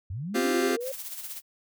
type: linear sweep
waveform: sine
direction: up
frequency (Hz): 79.7 to 545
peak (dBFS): -31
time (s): 0.1-0.92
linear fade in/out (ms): 5
type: chord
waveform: sawtooth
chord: C suspended fourth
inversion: none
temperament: just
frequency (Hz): 261.6 / 348.8 / 392.4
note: C4 / F4 / G4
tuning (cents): 0 / -2 / +2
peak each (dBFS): -24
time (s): 0.34-0.77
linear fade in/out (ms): 20
type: noise with tremolo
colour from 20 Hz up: blue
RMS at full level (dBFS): -36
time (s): 0.8-1.42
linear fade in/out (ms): 50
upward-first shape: sine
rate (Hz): 16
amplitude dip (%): 55
effects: none